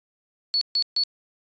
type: tone bursts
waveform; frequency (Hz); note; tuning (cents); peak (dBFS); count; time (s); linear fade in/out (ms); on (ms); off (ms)
sine; 4419; C#8; -6; -18; 3; 0.54-1.036; 0; 72; 140
effects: tanh soft clip ceiling -16 dBFS + resampled to 16000 Hz